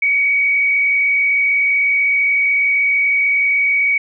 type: tone with frequency modulation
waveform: sine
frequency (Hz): 2258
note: C#7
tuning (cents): +31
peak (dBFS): -12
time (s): 0.02-3.98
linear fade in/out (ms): 5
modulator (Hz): 53.2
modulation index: 0.77
effects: none